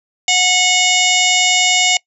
harmonic tone, 730 Hz, F#5, 24 cents flat, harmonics 1 / 3 / 4 / 5 / 6 / 7 / 8 / 9 / 10, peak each -20 / -16 / -17 / -20 / -28 / -23 / -25 / -23 / -19 dBFS, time 0.28-1.97 s, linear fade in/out 2 ms, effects noise-tail reverb RT60 0.1 s tail -23 dB re dry

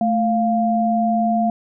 sine tone pair together, 219.9 / 698 Hz, A3 / F5, -1 / -1 cents, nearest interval octave + minor sixth, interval 2000 cents, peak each -18 dBFS, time 0.01-1.5 s, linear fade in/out 2 ms, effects none

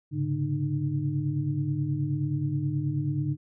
sine tone cluster, 105.8 / 134.4 / 143.8 / 304.2 Hz, G#2 / C3 / D3 / D#4, +33 / +47 / -36 / -39 cents, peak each -34 / -34 / -27 / -33 dBFS, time 0.11-3.37 s, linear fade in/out 50 ms, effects none

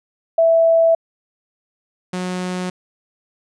sine / sawtooth tone pair in turn, 659.3 / 182.09 Hz, E5 / F#3, 0 / -27 cents, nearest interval octave + minor seventh, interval 2227 cents, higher first, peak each -10 / -18 dBFS, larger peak first, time 0.38-0.95 / 2.13-2.7 s, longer neither, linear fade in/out 5 ms, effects resampled to 22050 Hz

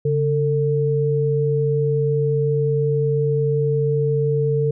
sine tone pair together, 141.3 / 448.6 Hz, C#3 / A4, +34 / +34 cents, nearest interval octave + minor sixth, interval 2000 cents, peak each -19 dBFS, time 0.05-4.71 s, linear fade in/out 5 ms, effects none

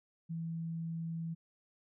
sine tone, 164.81 Hz, E3, in tune, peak -36 dBFS, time 0.29-1.35 s, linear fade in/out 20 ms, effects none

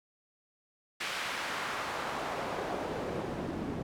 pink noise with band-pass filter sweep, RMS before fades -36 dBFS, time 1-3.83 s, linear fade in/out 10 ms, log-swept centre 2300 to 240 Hz, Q 0.88, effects none

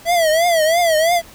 square tone with vibrato, 659.3 Hz, E5, in tune, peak -13 dBFS, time 0.05-1.22 s, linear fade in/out 50 ms, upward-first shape triangle, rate 3 Hz, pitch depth 140 cents each way, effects pink hiss -42 dBFS RMS until 1.34 s

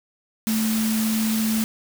sine tone in noise, 220 Hz, A3, in tune, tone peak -20 dBFS, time 0.47-1.64 s, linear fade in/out 0 ms, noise white, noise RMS -29 dBFS, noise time 0.47-1.64 s, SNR +6 dB, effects none

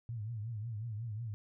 sine tone with vibrato, 111.1 Hz, A2, 17 cents sharp, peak -37 dBFS, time 0.09-1.34 s, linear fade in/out 0 ms, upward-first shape triangle, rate 5.5 Hz, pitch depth 160 cents each way, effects none

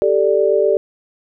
sine chord, G suspended second, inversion none, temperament equal, 392 / 440 / 587.3 Hz, G4 / A4 / D5, 0 / 0 / 0 cents, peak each -16 dBFS, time 0.02-0.77 s, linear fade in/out 0 ms, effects none

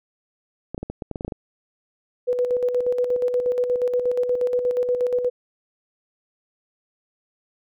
clicks, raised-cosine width 2 ms, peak -16 dBFS, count 11, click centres 0.746 / 0.779 / 0.83 / 0.9 / 1.022 / 1.113 / 1.158 / 1.209 / 1.248 / 1.28 / 1.322 s
sine tone with tremolo, 493.9 Hz, B4, in tune, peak -17 dBFS, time 2.27-5.3 s, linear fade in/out 20 ms, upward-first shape square, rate 8.4 Hz, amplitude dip 50%
effects none

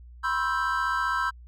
triangle chord, C major seventh, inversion third, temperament equal with one note detuned, 987.8 / 1063 / 1318.5 / 1568 Hz, B5 / C6 / E6 / G6, 0 / +27 / 0 / 0 cents, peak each -29 / -29 / -27 / -27 dBFS, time 0.23-1.31 s, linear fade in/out 20 ms, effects added 60 Hz sine -44 dBFS peak until 1.47 s

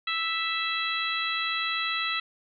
harmonic tone, 659 Hz, E5, 1 cent flat, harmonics 2 / 3 / 4 / 5 / 6, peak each -32 / -33 / -32 / -34 / -33 dBFS, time 0.07-2.2 s, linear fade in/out 5 ms, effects none

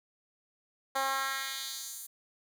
10% pulse tone with high-pass filter sweep, 269.2 Hz, C4, 49 cents sharp, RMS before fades -35 dBFS, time 0.95-2.07 s, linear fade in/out 10 ms, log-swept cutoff 650 to 10000 Hz, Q 1.3, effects none

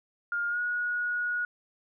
sine tone with pitch glide, 1412 to 1452.5 Hz, F6 to F#6, +19 to -32 cents, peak -27 dBFS, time 0.32-1.45 s, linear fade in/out 2 ms, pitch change +49 cents, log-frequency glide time 0.49-0.59 s, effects none

